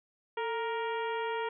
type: harmonic tone with a mistuned harmonic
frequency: 468.1 Hz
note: A#4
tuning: 7 cents sharp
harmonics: 1 / 2 / 3 / 4 / 5 / 6 / 7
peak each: -34 / -35 / -42 / -43 / -46 / -48 / -50 dBFS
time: 0.37-1.49 s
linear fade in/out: 5 ms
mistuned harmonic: 1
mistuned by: -79 cents
effects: none